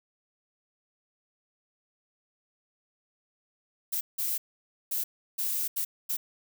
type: noise bursts at uneven times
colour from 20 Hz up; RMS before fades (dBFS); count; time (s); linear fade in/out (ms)
violet; -30; 6; 3.92-4.01 / 4.18-4.38 / 4.91-5.04 / 5.38-5.68 / 5.76-5.85 / 6.09-6.17; 10
effects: none